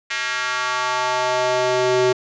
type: tone with high-pass filter sweep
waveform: square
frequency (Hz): 126.3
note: B2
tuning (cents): +39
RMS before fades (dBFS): -20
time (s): 0.1-2.13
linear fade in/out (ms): 10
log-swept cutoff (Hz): 1900 to 360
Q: 2
effects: resampled to 16000 Hz